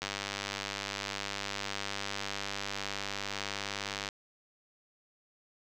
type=click train; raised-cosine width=0.2 ms; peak=-17 dBFS; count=407; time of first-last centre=0.02-4.088 s; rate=99.8 Hz; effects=none